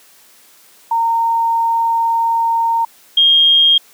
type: tone pair in turn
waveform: sine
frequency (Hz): 919 / 3232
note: A#5 / G#7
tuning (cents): -25 / -48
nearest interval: octave + minor seventh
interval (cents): 2177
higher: second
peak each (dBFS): -12 / -7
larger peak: second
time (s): 0.91-2.85 / 3.17-3.78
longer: first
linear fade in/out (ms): 5
effects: white hiss -47 dBFS RMS until 3.93 s + high-pass 200 Hz 12 dB/octave